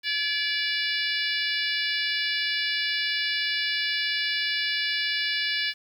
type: harmonic tone with a mistuned harmonic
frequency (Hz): 581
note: D5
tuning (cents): -19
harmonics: 3 / 4 / 5 / 6 / 7 / 8 / 9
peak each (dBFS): -30 / -31 / -32 / -33 / -33 / -34 / -35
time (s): 0.03-5.74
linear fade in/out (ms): 50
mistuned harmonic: 3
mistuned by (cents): -32
effects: 9-bit